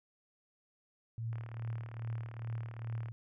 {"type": "tone with tremolo", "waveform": "sine", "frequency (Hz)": 114.2, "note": "A#2", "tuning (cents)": -35, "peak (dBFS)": -34, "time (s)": [1.18, 3.12], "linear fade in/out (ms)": 0, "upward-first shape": "triangle", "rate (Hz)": 2.4, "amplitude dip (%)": 75}
{"type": "click train", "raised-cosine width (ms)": 0.5, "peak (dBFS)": -36, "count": 67, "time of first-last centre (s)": [1.33, 3.085], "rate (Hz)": 37.6}
{"effects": []}